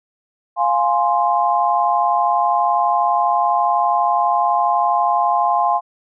sine chord, F minor, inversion none, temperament equal, 698.5 / 830.6 / 1046.5 Hz, F5 / Ab5 / C6, 0 / 0 / 0 cents, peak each -18 dBFS, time 0.56-5.81 s, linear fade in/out 50 ms, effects none

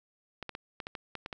clicks, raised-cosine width 0.3 ms, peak -22 dBFS, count 9, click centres 0.427 / 0.493 / 0.551 / 0.802 / 0.869 / 0.952 / 1.153 / 1.261 / 1.328 s, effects none

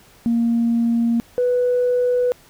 sine tone pair in turn, 233.1 / 493.9 Hz, A#3 / B4, 0 / 0 cents, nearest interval octave + minor second, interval 1300 cents, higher second, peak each -14 dBFS, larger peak neither, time 0.26-1.2 / 1.38-2.32 s, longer neither, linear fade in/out 0 ms, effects tanh soft clip ceiling -11 dBFS + pink hiss -50 dBFS RMS until 2.49 s

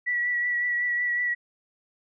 sine tone with vibrato, 1944 Hz, B6, 28 cents flat, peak -23 dBFS, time 0.06-1.35 s, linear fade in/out 20 ms, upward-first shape triangle, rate 5.4 Hz, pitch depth 25 cents each way, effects none

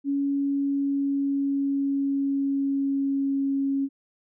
sine tone with pitch glide, 280 to 274.7 Hz, C#4 to C#4, +18 to -16 cents, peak -22 dBFS, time 0.04-3.89 s, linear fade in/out 50 ms, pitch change -34 cents, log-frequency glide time 0.21-3.55 s, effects none

